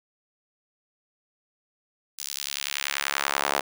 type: tone with high-pass filter sweep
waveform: sawtooth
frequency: 70.4 Hz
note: C#2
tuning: 27 cents sharp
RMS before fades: -29 dBFS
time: 2.18-3.61 s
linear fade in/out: 10 ms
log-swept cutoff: 5900 to 690 Hz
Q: 1.1
effects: none

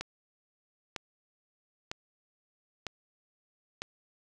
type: click train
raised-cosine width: 0.2 ms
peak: -18 dBFS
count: 5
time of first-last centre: 0.01-3.82 s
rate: 1.05 Hz
effects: none

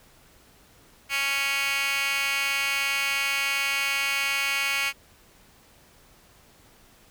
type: tone with high-pass filter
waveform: 15% pulse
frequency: 277.2 Hz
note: C#4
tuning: in tune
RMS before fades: -26 dBFS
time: 1.09-4.93 s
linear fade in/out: 50 ms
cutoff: 2000 Hz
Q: 6
effects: pink hiss -56 dBFS RMS until 7.1 s

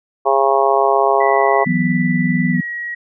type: harmonic tone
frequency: 136.4 Hz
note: C#3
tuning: 28 cents flat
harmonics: 3 / 4 / 5 / 6 / 7 / 8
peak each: -17 / -20 / -16 / -19 / -20 / -19 dBFS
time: 0.25-1.65 s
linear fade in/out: 20 ms
type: tone with pitch glide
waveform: sine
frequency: 1975.5 to 1906 Hz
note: B6 to A#6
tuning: 0 to +38 cents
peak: -22 dBFS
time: 1.2-2.95 s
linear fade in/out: 10 ms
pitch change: -62 cents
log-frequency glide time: 2.52-2.58 s
type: chord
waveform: sine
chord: E suspended second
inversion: none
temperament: equal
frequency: 164.81 / 185 / 246.9 Hz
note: E3 / F#3 / B3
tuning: 0 / 0 / 0 cents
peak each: -18 dBFS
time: 1.66-2.61 s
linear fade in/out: 10 ms
effects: none

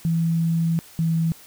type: tone pair in turn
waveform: sine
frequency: 165.3 / 163.78 Hz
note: E3 / E3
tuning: +5 / -11 cents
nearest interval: unison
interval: 16 cents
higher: first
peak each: -18 dBFS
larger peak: neither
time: 0.05-0.79 / 0.99-1.32 s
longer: first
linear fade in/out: 0 ms
effects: white hiss -47 dBFS RMS until 1.46 s

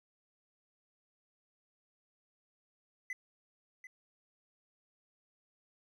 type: tone with echo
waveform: triangle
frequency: 2017 Hz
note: B6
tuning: 36 cents sharp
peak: -35 dBFS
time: 3.1-3.13 s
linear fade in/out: 2 ms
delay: 740 ms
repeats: 1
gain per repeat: -11 dB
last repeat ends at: 3.87 s
effects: none

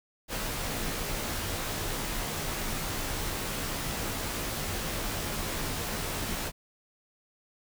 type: noise with comb filter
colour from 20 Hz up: pink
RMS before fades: -33 dBFS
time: 0.28-6.52 s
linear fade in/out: 50 ms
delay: 16 ms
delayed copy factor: -0.55
effects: none

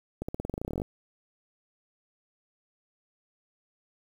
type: accelerating click train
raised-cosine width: 2 ms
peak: -19 dBFS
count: 17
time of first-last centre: 0.22-0.818 s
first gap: 65 ms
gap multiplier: 0.92
effects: 8-bit

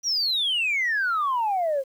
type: exponential sweep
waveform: sine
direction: down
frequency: 5920 to 519 Hz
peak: -20 dBFS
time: 0.03-1.84 s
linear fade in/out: 50 ms
effects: tanh soft clip ceiling -18 dBFS + 9-bit

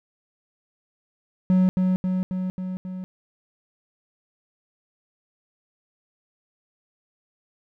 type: tone with echo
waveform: triangle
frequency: 185 Hz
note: F#3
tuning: in tune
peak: -13 dBFS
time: 1.5-1.69 s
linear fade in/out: 0 ms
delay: 270 ms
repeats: 5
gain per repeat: -3 dB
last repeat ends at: 3.04 s
effects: none

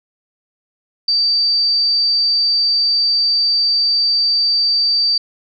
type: tone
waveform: sine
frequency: 4641 Hz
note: D8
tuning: 21 cents flat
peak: -12 dBFS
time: 1.08-5.18 s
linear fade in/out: 5 ms
effects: none

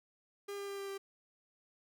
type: tone with pitch steps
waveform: 45% pulse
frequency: 402.8 / 400.2 / 397.7 / 395.2 / 392.7 Hz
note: G4 / G4 / G4 / G4 / G4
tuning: +47 / +36 / +25 / +14 / +3 cents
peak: -40 dBFS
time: 0.48-0.98 s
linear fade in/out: 10 ms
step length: 100 ms
effects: none

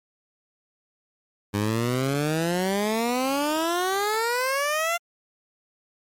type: exponential sweep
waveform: 15% pulse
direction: up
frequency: 100 to 698.5 Hz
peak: -16 dBFS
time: 1.53-4.98 s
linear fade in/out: 20 ms
effects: MP3 64 kbps

